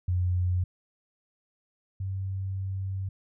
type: tone pair in turn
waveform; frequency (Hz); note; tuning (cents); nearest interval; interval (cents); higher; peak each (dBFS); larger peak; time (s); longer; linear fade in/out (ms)
sine; 90.1 / 95.88; F#2 / G2; -45 / -38; minor second; 107; second; -23 / -29; first; 0.08-0.64 / 2-3.09; second; 5
effects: none